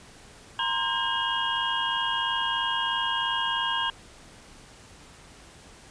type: tone cluster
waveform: sine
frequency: 934 / 1037 / 1609 / 2862 / 3248 Hz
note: A#5 / C6 / G6 / F7 / G#7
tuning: +3 / -16 / +45 / +42 / -39 cents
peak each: -31 dBFS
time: 0.59-3.9 s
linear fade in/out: 2 ms
effects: pink hiss -50 dBFS RMS until 5.9 s + resampled to 22050 Hz